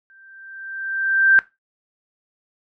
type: tone with exponential growth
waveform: sine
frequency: 1569 Hz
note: G6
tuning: 1 cent sharp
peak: -8 dBFS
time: 0.1-1.39 s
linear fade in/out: 0 ms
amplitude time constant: 280 ms
effects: noise-tail reverb RT60 0.2 s tail -17 dB re dry